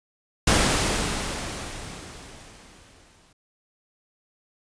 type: noise with exponential decay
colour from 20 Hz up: pink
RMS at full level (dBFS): -18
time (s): 0.47-3.33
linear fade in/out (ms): 5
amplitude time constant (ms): 620
effects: resampled to 22050 Hz